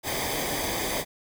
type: noise with comb filter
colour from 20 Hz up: pink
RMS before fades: -29 dBFS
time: 0.03-1.05 s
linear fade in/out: 50 ms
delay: 0.72 ms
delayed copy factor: -0.7
effects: none